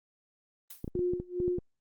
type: noise with exponential decay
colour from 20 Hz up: blue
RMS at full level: -41 dBFS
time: 0.7-0.9 s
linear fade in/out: 5 ms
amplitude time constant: 43 ms
type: clicks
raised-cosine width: 3 ms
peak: -23 dBFS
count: 9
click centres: 0.844 / 0.878 / 0.954 / 0.992 / 1.135 / 1.2 / 1.402 / 1.48 / 1.584 s
type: tone with tremolo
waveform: sine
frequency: 357.4 Hz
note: F4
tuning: 40 cents sharp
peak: -26 dBFS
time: 0.95-1.59 s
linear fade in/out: 2 ms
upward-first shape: sine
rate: 2.4 Hz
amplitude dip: 95%
effects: Opus 32 kbps